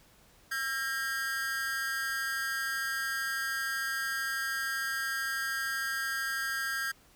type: tone with amplitude modulation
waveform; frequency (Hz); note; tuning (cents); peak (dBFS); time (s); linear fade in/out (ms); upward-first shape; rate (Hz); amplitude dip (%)
45% pulse; 1608; G6; +44; -27; 0.51-6.92; 10; sine; 267; 90
effects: pink hiss -61 dBFS RMS until 7.15 s